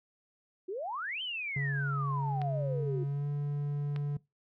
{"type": "exponential two-way sweep", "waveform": "sine", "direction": "up then down", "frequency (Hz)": [349.2, 3151, 349.2], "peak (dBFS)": -34, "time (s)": [0.68, 3.04], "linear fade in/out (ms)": 10, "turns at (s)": 1.22}
{"type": "tone with pitch glide", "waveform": "triangle", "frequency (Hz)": [139.6, 144.61], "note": ["C#3", "D3"], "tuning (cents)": [13, -26], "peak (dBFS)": -28, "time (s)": [1.56, 4.17], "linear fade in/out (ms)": 5, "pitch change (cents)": 61, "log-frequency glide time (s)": [3.04, 3.27]}
{"type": "clicks", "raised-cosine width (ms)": 0.3, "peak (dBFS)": -27, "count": 2, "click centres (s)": [2.417, 3.962]}
{"effects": ["noise-tail reverb RT60 0.2 s tail -21 dB re dry"]}